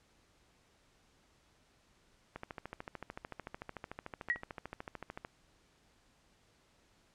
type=click train; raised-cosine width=0.5 ms; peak=-27 dBFS; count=40; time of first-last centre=2.36-5.249 s; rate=13.5 Hz
type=tone with exponential decay; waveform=sine; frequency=1911 Hz; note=A#6; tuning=43 cents sharp; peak=-24 dBFS; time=4.3-4.42 s; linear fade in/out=0 ms; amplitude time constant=24 ms
effects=pink hiss -69 dBFS RMS until 7.14 s + low-pass 8000 Hz 12 dB/octave